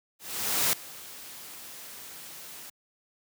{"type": "noise with ADSR envelope", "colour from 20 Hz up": "white", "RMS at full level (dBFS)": -24, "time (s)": [0.19, 2.7], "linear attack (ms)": 540, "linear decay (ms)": 3, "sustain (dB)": -20, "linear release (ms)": 7, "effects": ["high-pass 100 Hz 12 dB/octave"]}